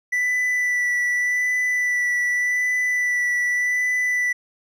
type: tone with vibrato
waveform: triangle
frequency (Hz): 1975.5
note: B6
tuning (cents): 0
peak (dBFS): -17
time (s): 0.12-4.33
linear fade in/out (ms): 10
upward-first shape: sine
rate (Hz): 0.85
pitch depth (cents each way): 16
effects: none